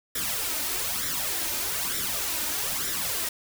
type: noise with flanger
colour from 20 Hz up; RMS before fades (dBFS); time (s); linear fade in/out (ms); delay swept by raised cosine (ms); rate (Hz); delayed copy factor
white; -29; 0.15-3.29; 5; 0.54 to 3.34; 1.1; +0.65
effects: none